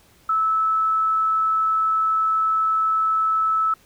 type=tone; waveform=sine; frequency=1306 Hz; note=E6; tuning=17 cents flat; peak=-17 dBFS; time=0.29-3.74 s; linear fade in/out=5 ms; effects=pink hiss -55 dBFS RMS until 3.85 s